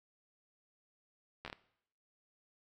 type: slowing click train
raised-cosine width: 0.3 ms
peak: -27 dBFS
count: 5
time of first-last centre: 1.45-1.529 s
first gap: 12 ms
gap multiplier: 1.34
effects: noise-tail reverb RT60 0.7 s tail -18 dB re dry